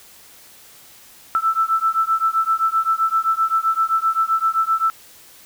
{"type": "beating tone pair", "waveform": "sine", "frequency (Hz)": [1320, 1327.7], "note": ["E6", "E6"], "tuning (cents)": [2, 12], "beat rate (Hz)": 7.7, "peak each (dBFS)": -19, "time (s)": [1.35, 4.9], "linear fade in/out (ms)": 0, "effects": ["white hiss -46 dBFS RMS until 5.45 s"]}